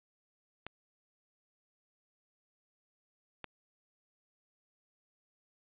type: clicks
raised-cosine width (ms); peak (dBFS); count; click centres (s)
0.3; -24; 2; 0.666 / 3.443
effects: resampled to 8000 Hz + 10-bit